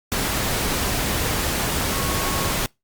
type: tone in noise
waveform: sine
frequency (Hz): 1100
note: C#6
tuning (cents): -14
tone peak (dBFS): -31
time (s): 1.93-2.52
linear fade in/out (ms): 0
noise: pink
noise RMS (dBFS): -23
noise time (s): 0.12-2.66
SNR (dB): -11
effects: noise-tail reverb RT60 0.2 s tail -25 dB re dry + Opus 48 kbps